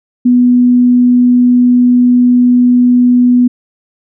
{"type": "tone", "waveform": "sine", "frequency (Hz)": 246.3, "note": "B3", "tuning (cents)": -5, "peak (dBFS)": -4, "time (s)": [0.25, 3.48], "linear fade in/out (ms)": 10, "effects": []}